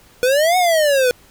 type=exponential two-way sweep; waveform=square; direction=up then down; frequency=485.8 to 744 to 485.8 Hz; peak=-13 dBFS; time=0.23-1.11 s; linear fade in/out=0 ms; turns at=0.57 s; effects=pink hiss -49 dBFS RMS until 1.3 s